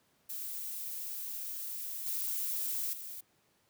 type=noise with level steps; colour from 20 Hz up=violet; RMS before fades=-40 / -35 / -44 dBFS; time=0.29-3.21 s; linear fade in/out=10 ms; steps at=2.06 / 2.93 s; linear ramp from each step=2 ms; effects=pink hiss -71 dBFS RMS until 3.69 s + high-pass 100 Hz 12 dB/octave